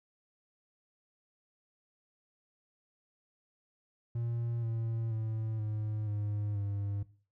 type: tone with pitch steps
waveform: triangle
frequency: 117.5 / 113.96 / 110.52 / 107.19 / 103.96 / 100.82 Hz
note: A#2 / A#2 / A2 / A2 / G#2 / G2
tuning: +14 / -39 / +8 / -45 / +2 / +49 cents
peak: -30 dBFS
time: 4.15-7.03 s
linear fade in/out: 5 ms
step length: 480 ms
effects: noise-tail reverb RT60 0.4 s tail -18 dB re dry